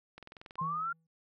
click train, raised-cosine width 0.3 ms, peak -32 dBFS, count 9, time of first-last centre 0.18-0.556 s, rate 21.3 Hz
sine linear sweep, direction up, 1021 to 1407 Hz, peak -32 dBFS, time 0.58-0.93 s, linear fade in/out 10 ms
triangle tone with exponential decay, 162.8 Hz, E3, 21 cents flat, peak -34 dBFS, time 0.61-1.07 s, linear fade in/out 5 ms, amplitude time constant 100 ms
effects none

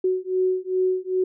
sine beating tone pair, 370 / 372.5 Hz, F#4 / F#4, 0 / +12 cents, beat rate 2.5 Hz, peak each -23 dBFS, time 0.04-1.24 s, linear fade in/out 5 ms, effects none

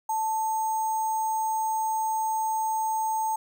sine tone with sample-and-hold, 880 Hz, A5, in tune, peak -24 dBFS, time 0.09-3.36 s, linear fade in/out 5 ms, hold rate 7350 Hz, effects none

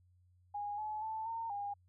sine tone with pitch steps, 822 / 855 / 879 / 912 / 811 Hz, G#5 / A5 / A5 / A#5 / G#5, -18 / -50 / -2 / -38 / -41 cents, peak -37 dBFS, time 0.54-1.74 s, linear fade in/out 10 ms, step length 240 ms, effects added 90 Hz sine -65 dBFS peak until 1.88 s

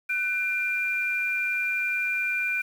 sine tone pair together, 1499.6 / 2388 Hz, F#6 / D7, +23 / +28 cents, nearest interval minor sixth, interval 805 cents, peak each -30 / -25 dBFS, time 0.09-2.62 s, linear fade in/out 10 ms, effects 8-bit

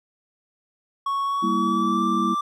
triangle tone with pitch glide, 1108.7 to 1174.6 Hz, C#6 to D6, 0 to 0 cents, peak -20 dBFS, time 1.06-2.41 s, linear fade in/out 5 ms, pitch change +100 cents, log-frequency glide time 1.24-2.05 s
sine chord, E diminished, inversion first, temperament equal, 196 / 233.1 / 329.6 Hz, G3 / Bb3 / E4, 0 / 0 / 0 cents, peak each -26 dBFS, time 1.42-2.35 s, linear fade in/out 20 ms
effects none

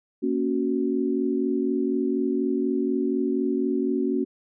sine chord, F# major, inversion first, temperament equal, 233.1 / 277.2 / 370 Hz, A#3 / C#4 / F#4, 0 / 0 / 0 cents, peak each -27 / -25 / -26 dBFS, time 0.22-4.25 s, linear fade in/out 20 ms, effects none

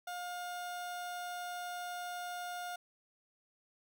30% pulse tone, 712 Hz, F5, 33 cents sharp, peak -37 dBFS, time 0.07-2.76 s, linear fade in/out 5 ms, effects none

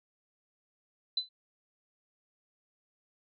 sine tone with exponential decay, 4015 Hz, B7, 28 cents sharp, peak -24 dBFS, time 1.17-1.29 s, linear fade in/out 5 ms, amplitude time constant 26 ms, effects none

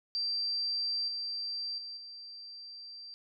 sine tone with level steps, 4699 Hz, D8, in tune, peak -30 / -34 / -40 / -44 dBFS, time 0.15-3.14 s, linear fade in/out 0 ms, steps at 1.08 / 1.78 / 1.97 s, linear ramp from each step 2 ms, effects none

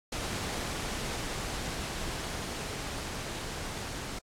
pink noise with level ramp, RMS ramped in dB -34 to -38 dBFS, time 0.12-4.19 s, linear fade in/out 5 ms, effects low-pass 9000 Hz 12 dB/octave + AAC 64 kbps

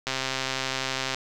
click train, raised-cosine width 0.2 ms, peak -10 dBFS, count 143, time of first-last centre 0.07-1.146 s, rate 132 Hz, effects none

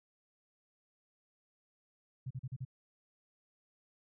sine tone bursts, 129 Hz, C3, 24 cents flat, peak -37 dBFS, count 5, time 2.26-2.651 s, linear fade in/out 10 ms, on 47 ms, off 39 ms, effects none

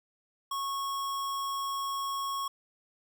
square tone, 1100 Hz, C#6, 14 cents flat, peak -32 dBFS, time 0.51-2.48 s, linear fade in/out 5 ms, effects none

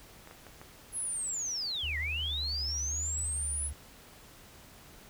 clicks, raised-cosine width 0.5 ms, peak -33 dBFS, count 4, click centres 0.274 / 0.311 / 0.467 / 0.615 s
sine linear two-way sweep, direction down then up, 10930 to 1864.7 to 10350 Hz, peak -32 dBFS, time 0.92-3.71 s, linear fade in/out 50 ms, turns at 1.98 s
sine tone with vibrato, 73.42 Hz, D2, in tune, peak -36 dBFS, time 1.83-3.73 s, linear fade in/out 5 ms, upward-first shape sine, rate 0.93 Hz, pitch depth 60 cents each way
effects pink hiss -54 dBFS RMS until 5.09 s

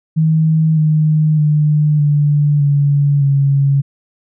sine tone with pitch steps, 158.6 / 154.53 / 150.57 / 146.7 / 142.94 / 139.27 Hz, D#3 / D#3 / D3 / D3 / D3 / C#3, +33 / -12 / +44 / -2 / -47 / +8 cents, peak -9 dBFS, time 0.16-3.82 s, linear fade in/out 20 ms, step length 610 ms, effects none

